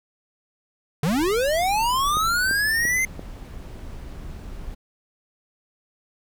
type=linear sweep; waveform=square; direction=up; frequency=134.5 to 2100 Hz; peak=-20 dBFS; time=1.03-3.05 s; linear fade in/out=2 ms
type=noise; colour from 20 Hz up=brown; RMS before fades=-36 dBFS; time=1.05-4.75 s; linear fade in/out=10 ms
type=click train; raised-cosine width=2 ms; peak=-19 dBFS; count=4; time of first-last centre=2.17-3.194 s; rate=2.93 Hz
effects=none